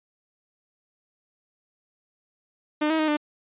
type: tone with pitch steps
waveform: sawtooth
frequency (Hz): 302.1 / 318.6 / 310.6 / 298.4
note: D4 / D#4 / D#4 / D4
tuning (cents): +49 / +41 / -3 / +28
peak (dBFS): -17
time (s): 2.81-3.17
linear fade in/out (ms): 10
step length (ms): 90
effects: resampled to 8000 Hz